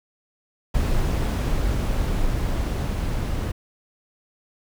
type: noise with level ramp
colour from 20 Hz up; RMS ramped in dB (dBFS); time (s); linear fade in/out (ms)
brown; -21 to -25; 0.74-3.52; 10
effects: none